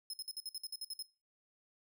sawtooth tone bursts, 5150 Hz, E8, 41 cents flat, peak -37 dBFS, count 11, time 0.1-1.025 s, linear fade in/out 2 ms, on 35 ms, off 54 ms, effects noise-tail reverb RT60 0.3 s tail -19 dB re dry

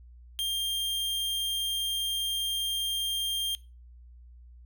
45% pulse tone, 3195 Hz, G7, 32 cents sharp, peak -27 dBFS, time 0.39-3.55 s, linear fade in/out 0 ms, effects noise-tail reverb RT60 0.3 s tail -20 dB re dry + added 60 Hz sine -48 dBFS peak until 4.65 s

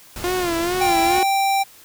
pink noise, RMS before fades -32 dBFS, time 0.16-1.19 s, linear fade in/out 2 ms
sawtooth tone with vibrato, 350 Hz, F4, 4 cents sharp, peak -16 dBFS, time 0.24-1.23 s, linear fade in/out 0 ms, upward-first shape sine, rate 2.3 Hz, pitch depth 90 cents each way
square tone, 784 Hz, G5, in tune, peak -17 dBFS, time 0.8-1.64 s, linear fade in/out 20 ms
effects white hiss -47 dBFS RMS until 1.84 s

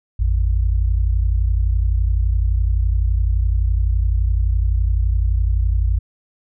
sine tone pair together, 54.11 / 85.9 Hz, A1 / F2, -28 / -28 cents, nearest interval minor sixth, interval 800 cents, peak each -15 / -20 dBFS, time 0.19-5.99 s, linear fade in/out 10 ms, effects none

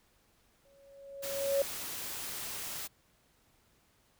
sine tone with exponential growth, 554.4 Hz, C#5, in tune, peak -24 dBFS, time 0.65-1.62 s, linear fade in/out 2 ms, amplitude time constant 210 ms
white noise, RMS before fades -40 dBFS, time 1.22-2.88 s, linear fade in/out 20 ms
effects pink hiss -69 dBFS RMS until 4.19 s

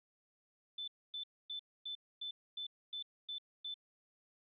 sine tone bursts, 3520 Hz, A7, in tune, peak -40 dBFS, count 9, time 0.78-3.742 s, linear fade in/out 5 ms, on 98 ms, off 260 ms, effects none

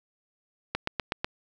click train, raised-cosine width 0.3 ms, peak -11 dBFS, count 5, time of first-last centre 0.75-1.245 s, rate 8.08 Hz, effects none

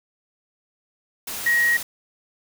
sine tone in noise, 1893 Hz, A#6, 26 cents sharp, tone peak -16 dBFS, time 1.46-1.77 s, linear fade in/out 5 ms, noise white, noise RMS -31 dBFS, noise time 1.27-1.83 s, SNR +12 dB, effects none

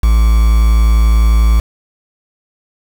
triangle tone with quantisation, 55.6 Hz, A1, 19 cents sharp, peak -4 dBFS, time 0.03-1.6 s, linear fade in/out 5 ms, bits 4, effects none

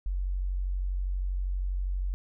sine tone, 46.25 Hz, F#1, in tune, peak -27 dBFS, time 0.06-2.14 s, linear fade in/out 0 ms, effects none

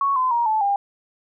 sine tone with pitch steps, 1109 / 1022.8 / 943.4 / 870.1 / 802.5 Hz, C#6 / C6 / A#5 / A5 / G5, 0 / -40 / +20 / -20 / +40 cents, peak -17 dBFS, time 0.01-0.76 s, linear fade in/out 2 ms, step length 150 ms, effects none

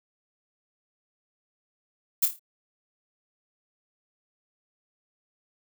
violet noise with echo, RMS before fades -20 dBFS, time 2.22-2.26 s, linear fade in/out 10 ms, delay 27 ms, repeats 5, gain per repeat -7 dB, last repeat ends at 2.395 s, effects none

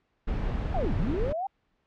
brown noise, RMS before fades -29 dBFS, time 0.27-1.33 s, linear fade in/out 10 ms
sine linear two-way sweep, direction down then up, 810 to 72 to 810 Hz, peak -28 dBFS, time 0.74-1.47 s, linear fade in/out 5 ms, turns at 0.95 s
sine tone with exponential growth, 230.3 Hz, A#3, 21 cents flat, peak -28 dBFS, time 0.78-0.85 s, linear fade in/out 2 ms, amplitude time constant 15 ms
effects pink hiss -73 dBFS RMS until 1.86 s + low-pass 3000 Hz 12 dB/octave

